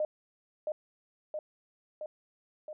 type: tone with echo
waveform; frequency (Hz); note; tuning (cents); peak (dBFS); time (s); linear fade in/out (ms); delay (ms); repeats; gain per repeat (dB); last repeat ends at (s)
sine; 611; D#5; -32; -27; 0-0.05; 2; 670; 4; -3; 2.73
effects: none